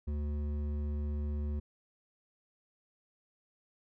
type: tone with hard clipping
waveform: sine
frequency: 73.7 Hz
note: D2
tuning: 7 cents sharp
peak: -34 dBFS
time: 0.07-1.6 s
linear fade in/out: 10 ms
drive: 10 dB
effects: none